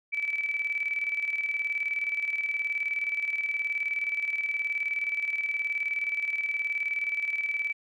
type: tone with tremolo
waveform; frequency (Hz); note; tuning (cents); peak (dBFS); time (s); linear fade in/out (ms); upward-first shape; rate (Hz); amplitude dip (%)
sine; 2306; D7; -32; -25; 0.12-7.73; 20; square; 19; 55
effects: none